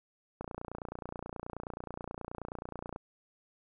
click train, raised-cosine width 1 ms, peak -25 dBFS, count 76, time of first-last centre 0.41-2.961 s, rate 29.4 Hz, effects none

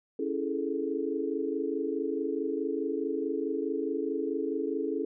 sine chord, A major seventh, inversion first, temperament equal, 277.2 / 329.6 / 415.3 / 440 Hz, C#4 / E4 / G#4 / A4, 0 / 0 / 0 / 0 cents, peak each -34 dBFS, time 0.19-5.05 s, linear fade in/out 5 ms, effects none

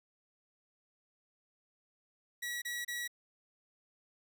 sawtooth tone bursts, 1927 Hz, B6, 43 cents flat, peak -33 dBFS, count 3, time 2.42-3.078 s, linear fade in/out 10 ms, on 200 ms, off 29 ms, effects none

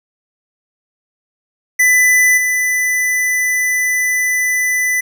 square tone with level steps, 1997 Hz, B6, 19 cents sharp, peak -9 / -14 dBFS, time 1.79-5.01 s, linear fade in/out 10 ms, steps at 2.37 s, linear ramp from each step 10 ms, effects none

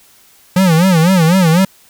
square tone with vibrato, 174.61 Hz, F3, in tune, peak -8 dBFS, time 0.56-1.65 s, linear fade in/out 5 ms, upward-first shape sine, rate 4 Hz, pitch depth 170 cents each way, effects white hiss -47 dBFS RMS until 1.89 s

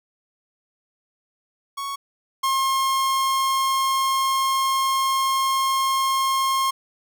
45% pulse tone pair in turn, 1108.7 / 1070.6 Hz, C#6 / C6, 0 / +39 cents, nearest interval minor second, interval 61 cents, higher first, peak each -27 / -19 dBFS, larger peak second, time 1.77-1.96 / 2.43-6.71 s, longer second, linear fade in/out 10 ms, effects none

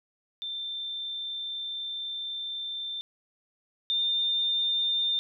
sine tone pair in turn, 3568 / 3605 Hz, A7 / A7, +23 / +41 cents, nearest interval unison, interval 18 cents, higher second, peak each -32 / -24 dBFS, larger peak second, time 0.42-3.01 / 3.9-5.19 s, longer first, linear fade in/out 0 ms, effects none

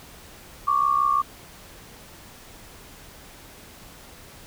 sine tone pair together, 1108.8 / 1174.7 Hz, C#6 / D6, 0 / 0 cents, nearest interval minor second, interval 100 cents, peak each -21 dBFS, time 0.67-1.22 s, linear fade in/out 10 ms, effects pink hiss -46 dBFS RMS until 4.46 s

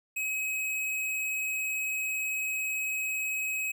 square tone, 2547 Hz, D#7, 40 cents sharp, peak -30 dBFS, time 0.16-3.72 s, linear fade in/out 10 ms, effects none

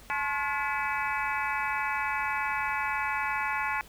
harmonic tone with a mistuned harmonic, 286.1 Hz, D4, 45 cents flat, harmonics 3 / 4 / 5 / 6 / 7 / 8 / 9, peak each -33 / -34 / -35 / -36 / -36 / -37 / -38 dBFS, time 0.1-3.81 s, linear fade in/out 0 ms, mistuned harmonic 4, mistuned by -110 cents, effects added 50 Hz sine -53 dBFS peak until 3.88 s + pink hiss -53 dBFS RMS until 3.88 s

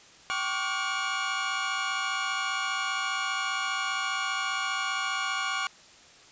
25% pulse tone cluster, 774 / 1100 / 1155 / 1430 Hz, G5 / C#6 / D6 / F6, -22 / -14 / -29 / +41 cents, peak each -34 / -31 / -29 / -28 dBFS, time 0.3-5.67 s, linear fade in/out 0 ms, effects white hiss -53 dBFS RMS until 6.31 s + resampled to 16000 Hz

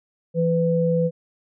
sine tone pair together, 167 / 500 Hz, E3 / B4, +23 / +21 cents, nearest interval octave + perfect fifth, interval 1898 cents, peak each -20 dBFS, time 0.34-1.11 s, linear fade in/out 50 ms, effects none

